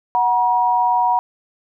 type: tone pair together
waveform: sine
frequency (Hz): 739.2 / 956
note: F#5 / A#5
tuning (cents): -2 / +43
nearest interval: major third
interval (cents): 445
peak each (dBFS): -18 / -15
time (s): 0.15-1.19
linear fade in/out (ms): 0
effects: none